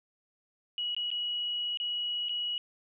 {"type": "tone with dropouts", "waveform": "sine", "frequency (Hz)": 2916, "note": "F#7", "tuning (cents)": -26, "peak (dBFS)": -30, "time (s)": [0.78, 2.58], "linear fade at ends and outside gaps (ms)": 1, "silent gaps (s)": [[0.948, 0.965], [1.104, 1.114], [1.773, 1.8], [2.286, 2.293]], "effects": []}